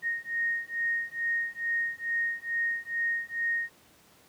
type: beating tone pair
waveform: sine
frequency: 1858 / 1860.3 Hz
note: A#6 / A#6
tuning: -6 / -4 cents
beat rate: 2.3 Hz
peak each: -31 dBFS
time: 0.02-3.7 s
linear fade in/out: 50 ms
effects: pink hiss -59 dBFS RMS until 4.28 s + high-pass 100 Hz 12 dB/octave